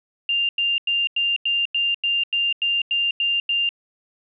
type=tone bursts; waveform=sine; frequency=2794 Hz; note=F7; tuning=in tune; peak=-18 dBFS; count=12; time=0.29-3.691 s; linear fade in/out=2 ms; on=200 ms; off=91 ms; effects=none